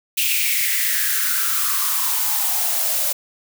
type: noise with high-pass filter sweep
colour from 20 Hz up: blue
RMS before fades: -20 dBFS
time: 0.17-3.13 s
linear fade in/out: 10 ms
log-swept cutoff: 2700 to 560 Hz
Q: 6.1
effects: none